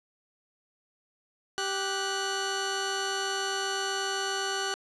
15% pulse tone pair together, 390.7 / 1475 Hz, G4 / F#6, -6 / -6 cents, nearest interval octave + major seventh, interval 2300 cents, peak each -25 dBFS, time 1.58-4.74 s, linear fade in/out 0 ms, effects resampled to 24000 Hz + 9-bit

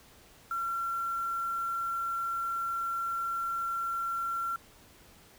sine tone with quantisation, 1364 Hz, F6, 41 cents flat, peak -30 dBFS, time 0.51-4.56 s, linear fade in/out 2 ms, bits 8, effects pink hiss -57 dBFS RMS until 5.38 s

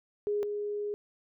sine tone pair in turn, 413.8 / 413.8 Hz, G#4 / G#4, -6 / -6 cents, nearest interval unison, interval 0 cents, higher neither, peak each -27 / -31 dBFS, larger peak first, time 0.27-0.43 / 0.43-0.94 s, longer second, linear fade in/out 0 ms, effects none

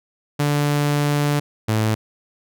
sawtooth tone pair in turn, 145.9 / 109.37 Hz, D3 / A2, -11 / -10 cents, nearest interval perfect fourth, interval 499 cents, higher first, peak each -13 dBFS, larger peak neither, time 0.39-1.4 / 1.68-1.95 s, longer first, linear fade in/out 10 ms, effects none

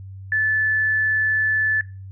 sine tone, 1742 Hz, A6, 18 cents flat, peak -17 dBFS, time 0.32-1.81 s, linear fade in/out 2 ms, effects noise-tail reverb RT60 0.3 s tail -19 dB re dry + added 96 Hz sine -34 dBFS peak until 2.11 s

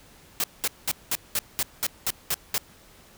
white noise bursts, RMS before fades -25 dBFS, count 10, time 0.4-2.58 s, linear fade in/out 0 ms, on 38 ms, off 200 ms, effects pink hiss -53 dBFS RMS until 3.17 s

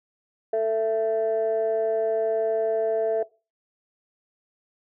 sine tone pair together, 443.8 / 665 Hz, A4 / E5, +15 / +15 cents, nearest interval perfect fifth, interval 700 cents, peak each -22 dBFS, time 0.53-3.23 s, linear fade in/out 5 ms, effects noise-tail reverb RT60 0.3 s tail -21 dB re dry + tanh soft clip ceiling -16 dBFS

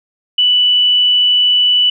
sine tone, 2969 Hz, F#7, 5 cents sharp, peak -8 dBFS, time 0.38-1.9 s, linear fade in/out 5 ms, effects none

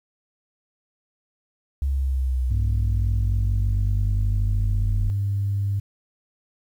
sine exponential sweep, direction down, 69.3 to 41.86 Hz, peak -19 dBFS, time 1.82-5.1 s, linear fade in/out 0 ms
sine tone, 99.8 Hz, G2, 32 cents sharp, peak -20 dBFS, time 2.5-5.8 s, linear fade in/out 10 ms
effects tanh soft clip ceiling -15 dBFS + 9-bit

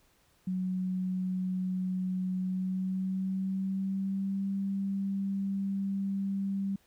sine tone with pitch glide, 185 to 196 Hz, F#3 to G3, 0 to 0 cents, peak -29 dBFS, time 0.47-6.76 s, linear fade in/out 5 ms, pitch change +100 cents, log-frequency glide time 2.37-4.48 s, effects pink hiss -67 dBFS RMS until 6.86 s

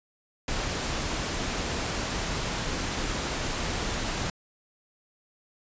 pink noise, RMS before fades -30 dBFS, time 0.48-4.3 s, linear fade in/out 2 ms, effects resampled to 16000 Hz

